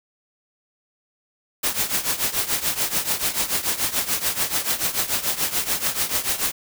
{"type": "noise with tremolo", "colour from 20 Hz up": "white", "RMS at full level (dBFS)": -20, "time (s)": [1.63, 6.52], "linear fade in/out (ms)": 10, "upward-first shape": "triangle", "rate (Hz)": 6.9, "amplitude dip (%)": 85, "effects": []}